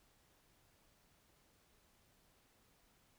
silence, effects pink hiss -72 dBFS RMS until 3.18 s

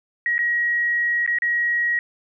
sine tone with dropouts, 1900 Hz, A#6, 33 cents sharp, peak -18 dBFS, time 0.26-1.99 s, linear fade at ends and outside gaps 1 ms, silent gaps 0.381-0.39 / 1.263-1.276 / 1.386-1.421 s, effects none

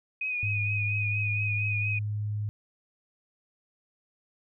sine tone with vibrato, 2489 Hz, D#7, in tune, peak -28 dBFS, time 0.21-1.99 s, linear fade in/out 5 ms, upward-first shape triangle, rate 4.3 Hz, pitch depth 44 cents each way
sine tone with pitch glide, 103.83 to 104.85 Hz, G#2 to G#2, 0 to +17 cents, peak -28 dBFS, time 0.43-2.49 s, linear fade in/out 0 ms, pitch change +17 cents, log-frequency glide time 0.6-1.29 s
effects none

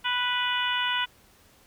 harmonic tone, 493.2 Hz, B4, 2 cents flat, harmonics 2 / 3 / 4 / 5 / 6 / 7, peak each -30 / -30 / -34 / -34 / -29 / -35 dBFS, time 0.04-1.06 s, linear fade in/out 20 ms, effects pink hiss -58 dBFS RMS until 1.66 s

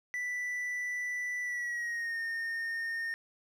triangle tone with pitch glide, 1975.5 to 1832.6 Hz, B6 to A#6, 0 to -30 cents, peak -31 dBFS, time 0.14-3.14 s, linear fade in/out 0 ms, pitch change -130 cents, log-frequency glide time 1.42-2.19 s, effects none

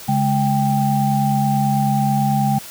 sine tone cluster, 139.4 / 208.6 / 787 Hz, C#3 / G#3 / G5, +10 / +8 / +7 cents, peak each -19 dBFS, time 0.08-2.59 s, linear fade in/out 10 ms, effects white hiss -36 dBFS RMS until 2.7 s

